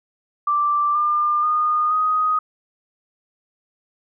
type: tone with pitch steps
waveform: sine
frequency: 1174.7 / 1199.4 / 1224.6 / 1250.3 Hz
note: D6 / D6 / D#6 / D#6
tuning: 0 / +36 / -28 / +8 cents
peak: -16 dBFS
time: 0.47-2.39 s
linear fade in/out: 5 ms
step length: 480 ms
effects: none